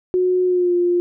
sine tone with pitch glide, 365.2 to 351.7 Hz, F#4 to F4, -23 to +12 cents, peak -14 dBFS, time 0.14-1 s, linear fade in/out 0 ms, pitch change -65 cents, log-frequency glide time 0.45-0.74 s, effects none

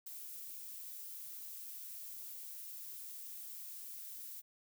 violet noise with ADSR envelope, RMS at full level -45 dBFS, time 0.06-4.42 s, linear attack 9 ms, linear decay 13 ms, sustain -3 dB, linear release 28 ms, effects none

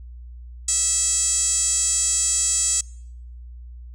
5% pulse tone with band-pass filter, 653 Hz, E5, 17 cents flat, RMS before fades -21 dBFS, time 0.68-2.81 s, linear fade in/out 5 ms, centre 7700 Hz, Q 6.6, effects noise-tail reverb RT60 0.7 s tail -26 dB re dry + added 60 Hz sine -36 dBFS peak until 3.94 s

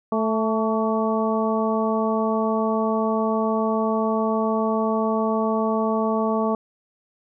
harmonic tone with a mistuned harmonic, 220 Hz, A3, in tune, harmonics 1 / 2 / 3 / 4 / 5, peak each -23 / -25 / -26 / -29 / -28 dBFS, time 0.12-6.55 s, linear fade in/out 2 ms, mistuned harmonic 5, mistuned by +42 cents, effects none

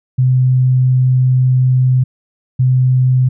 sine tone pair in turn, 128.2 / 128.2 Hz, C3 / C3, -35 / -35 cents, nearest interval unison, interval 0 cents, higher neither, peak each -8 dBFS, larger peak neither, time 0.18-2.04 / 2.59-3.29 s, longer first, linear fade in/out 10 ms, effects none

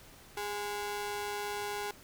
sawtooth ring-modulated tone, 618 Hz, D#5, 12 cents flat, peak -28 dBFS, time 0.37-1.91 s, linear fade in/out 2 ms, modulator 208 Hz, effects pink hiss -55 dBFS RMS until 2.03 s

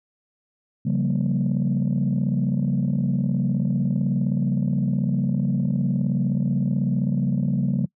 sine chord, G half-diminished seventh, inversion second, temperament equal with one note detuned, 138.59 / 174.61 / 194.19 / 233.1 Hz, Db3 / F3 / G3 / Bb3, 0 / 0 / -16 / 0 cents, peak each -22 / -26 / -23 / -25 dBFS, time 0.85-7.86 s, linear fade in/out 10 ms, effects noise-tail reverb RT60 0.1 s tail -25 dB re dry + tanh soft clip ceiling -14 dBFS

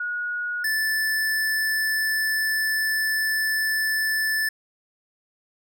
sine / square tone pair in turn, 1450 / 1752.5 Hz, F#6 / A6, -35 / -7 cents, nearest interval minor third, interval 328 cents, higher second, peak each -25 / -22 dBFS, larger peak second, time 0-0.64 / 0.64-4.49 s, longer second, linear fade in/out 5 ms, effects none

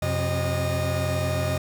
40% pulse tone cluster, 90 / 131.1 / 616 Hz, F#2 / C3 / D#5, -47 / +4 / -17 cents, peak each -26 / -27 / -27 dBFS, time 0.02-1.58 s, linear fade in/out 5 ms, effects none

